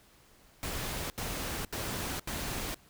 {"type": "noise bursts", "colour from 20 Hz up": "pink", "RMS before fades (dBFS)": -36, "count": 4, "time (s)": [0.63, 2.744], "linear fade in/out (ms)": 0, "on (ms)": 470, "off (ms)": 78, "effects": ["pink hiss -61 dBFS RMS until 2.89 s"]}